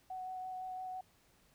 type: tone with vibrato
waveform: sine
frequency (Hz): 744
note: F#5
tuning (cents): +9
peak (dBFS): -40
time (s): 0.1-1.01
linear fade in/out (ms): 5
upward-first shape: sine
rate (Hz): 5.9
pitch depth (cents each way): 11
effects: pink hiss -69 dBFS RMS until 1.54 s